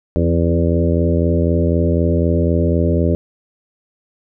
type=harmonic tone with a mistuned harmonic; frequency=84 Hz; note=E2; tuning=33 cents sharp; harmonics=1 / 2 / 3 / 4 / 5 / 6 / 7; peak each=-16 / -19 / -21 / -22 / -23 / -24 / -24 dBFS; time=0.16-3.15 s; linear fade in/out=0 ms; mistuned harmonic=3; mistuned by=+26 cents; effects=none